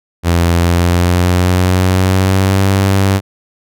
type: tone with pitch glide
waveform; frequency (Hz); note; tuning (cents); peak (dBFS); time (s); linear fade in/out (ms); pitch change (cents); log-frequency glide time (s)
sawtooth; 85.6 to 97.2; F2 to G2; -34 to -14; -5; 0.23-3.21; 50; +220; 0.56-2.66
effects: none